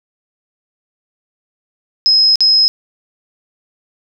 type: tone with dropouts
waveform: sine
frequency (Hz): 5120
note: D#8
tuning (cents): +49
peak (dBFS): -7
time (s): 2.06-2.68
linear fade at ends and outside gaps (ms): 0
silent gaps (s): 2.357-2.406
effects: none